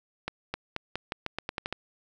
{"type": "accelerating click train", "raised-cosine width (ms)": 0.3, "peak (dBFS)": -15, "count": 11, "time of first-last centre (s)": [0.28, 1.726], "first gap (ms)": 260, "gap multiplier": 0.86, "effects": []}